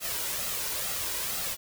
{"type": "noise with flanger", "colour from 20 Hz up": "white", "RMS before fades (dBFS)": -32, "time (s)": [0, 1.57], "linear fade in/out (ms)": 50, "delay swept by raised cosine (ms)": [1.5, 2.09], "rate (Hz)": 2.2, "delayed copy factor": 0.5, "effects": []}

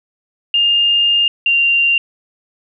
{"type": "tone pair in turn", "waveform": "sine", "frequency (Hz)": [2816, 2776], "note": ["F7", "F7"], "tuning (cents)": [14, -11], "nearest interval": "unison", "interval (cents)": 25, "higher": "first", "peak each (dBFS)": -10, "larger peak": "neither", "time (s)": [[0.54, 1.28], [1.46, 1.98]], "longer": "first", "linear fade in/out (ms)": 2, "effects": []}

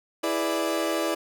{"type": "chord", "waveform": "30% pulse", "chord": "E dominant seventh", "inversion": "none", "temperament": "equal", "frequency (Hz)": [329.6, 415.3, 493.9, 587.3], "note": ["E4", "G#4", "B4", "D5"], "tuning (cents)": [0, 0, 0, 0], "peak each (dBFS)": [-25, -31, -31, -26], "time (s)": [0.23, 1.15], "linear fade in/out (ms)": 10, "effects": []}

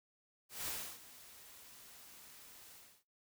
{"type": "noise with ADSR envelope", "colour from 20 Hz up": "white", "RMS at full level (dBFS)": -40, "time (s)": [0.49, 3.04], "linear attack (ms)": 180, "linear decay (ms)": 310, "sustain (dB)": -17, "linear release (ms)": 280, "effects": ["noise-tail reverb RT60 0.2 s tail -18 dB re dry"]}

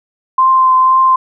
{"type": "tone with vibrato", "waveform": "sine", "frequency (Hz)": 1041, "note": "C6", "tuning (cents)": -9, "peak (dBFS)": -6, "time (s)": [0.38, 1.16], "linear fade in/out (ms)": 5, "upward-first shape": "triangle", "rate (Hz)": 2, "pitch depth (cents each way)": 15, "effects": []}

